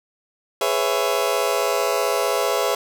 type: chord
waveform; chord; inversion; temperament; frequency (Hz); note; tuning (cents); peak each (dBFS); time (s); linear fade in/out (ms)
30% pulse; C# minor seventh; second; just; 415.8 / 498.9 / 554.4 / 665.2; G#4 / B4 / C#5 / E5; +2 / +17 / 0 / +16; -22; 0.61-2.75; 2
effects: none